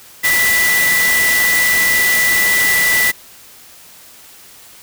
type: tone in noise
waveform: sine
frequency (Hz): 1975.5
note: B6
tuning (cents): 0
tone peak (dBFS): -12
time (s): 0.23-3.12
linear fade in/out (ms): 20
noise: white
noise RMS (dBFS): -18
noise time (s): 0.23-3.12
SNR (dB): +3
effects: white hiss -41 dBFS RMS until 4.82 s